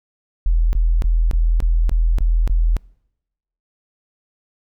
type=tone bursts; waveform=sine; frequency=41.2 Hz; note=E1; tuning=in tune; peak=-12 dBFS; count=8; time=0.46-2.767 s; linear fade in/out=0 ms; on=270 ms; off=21 ms; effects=noise-tail reverb RT60 0.9 s tail -26 dB re dry